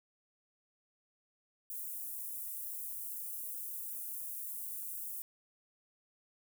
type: high-pass noise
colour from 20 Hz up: white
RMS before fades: -42 dBFS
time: 1.7-5.22 s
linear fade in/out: 0 ms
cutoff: 10000 Hz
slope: 24 dB/octave
effects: none